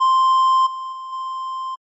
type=tone with level steps; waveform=triangle; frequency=1046.5 Hz; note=C6; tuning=in tune; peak=-10 / -24 / -27 / -22 dBFS; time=0-1.76 s; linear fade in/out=20 ms; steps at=0.66 / 0.92 / 1.12 s; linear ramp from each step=10 ms; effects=MP3 32 kbps